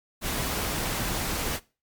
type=noise; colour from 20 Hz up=pink; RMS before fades=-29 dBFS; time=0.21-1.6 s; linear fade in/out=50 ms; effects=noise-tail reverb RT60 0.3 s tail -20 dB re dry + MP3 96 kbps